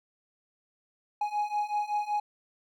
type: beating tone pair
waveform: triangle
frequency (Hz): 830.6 / 835.9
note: G#5 / G#5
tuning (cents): 0 / +11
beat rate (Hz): 5.3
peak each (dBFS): -30 / -28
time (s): 1.21-2.2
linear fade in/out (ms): 5
effects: none